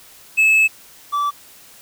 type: tone pair in turn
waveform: triangle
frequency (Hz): 2600 / 1158.8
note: E7 / D6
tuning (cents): -24 / -24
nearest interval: octave + major second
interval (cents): 1400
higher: first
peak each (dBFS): -9 / -15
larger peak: first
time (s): 0.37-0.68 / 1.12-1.31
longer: first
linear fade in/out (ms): 20
effects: white hiss -45 dBFS RMS until 1.81 s